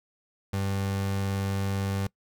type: tone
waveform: 30% pulse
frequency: 97.9 Hz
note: G2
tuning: 2 cents flat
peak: -24 dBFS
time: 0.53-2.07 s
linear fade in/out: 5 ms
effects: noise-tail reverb RT60 0.1 s tail -23 dB re dry